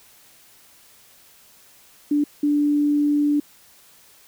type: tone bursts at uneven times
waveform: sine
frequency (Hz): 292.7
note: D4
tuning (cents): -6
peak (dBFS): -16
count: 2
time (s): 2.11-2.24 / 2.43-3.4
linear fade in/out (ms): 5
effects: white hiss -52 dBFS RMS until 4.27 s